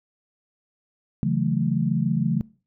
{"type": "chord", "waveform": "sine", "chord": "F# minor seventh", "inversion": "second", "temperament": "equal", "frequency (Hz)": [138.59, 164.81, 185, 220], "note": ["C#3", "E3", "F#3", "A3"], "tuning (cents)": [0, 0, 0, 0], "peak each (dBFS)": [-25, -25, -26, -26], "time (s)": [1.23, 2.41], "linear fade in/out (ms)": 0, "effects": ["noise-tail reverb RT60 0.4 s tail -23 dB re dry"]}